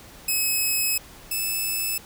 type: tone pair in turn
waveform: 5% pulse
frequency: 2564 / 2616 Hz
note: E7 / E7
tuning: -49 / -14 cents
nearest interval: unison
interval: 35 cents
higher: second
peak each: -12 / -15 dBFS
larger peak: first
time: 0.28-0.98 / 1.31-1.98 s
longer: first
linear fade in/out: 5 ms
effects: pink hiss -46 dBFS RMS until 2.05 s